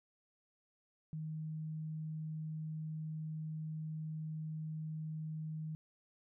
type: tone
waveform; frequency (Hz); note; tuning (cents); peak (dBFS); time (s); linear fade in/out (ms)
sine; 156.5; D#3; +10; -39; 1.13-5.75; 0
effects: none